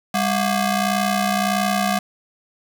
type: ring-modulated tone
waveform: sawtooth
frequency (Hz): 462.4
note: A#4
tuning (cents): -14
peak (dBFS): -11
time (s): 0.14-1.99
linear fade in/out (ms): 5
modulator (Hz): 262
effects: none